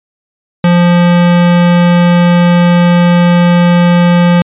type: tone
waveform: square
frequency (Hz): 174.61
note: F3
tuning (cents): 0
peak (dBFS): -5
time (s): 0.64-4.42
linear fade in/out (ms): 2
effects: resampled to 8000 Hz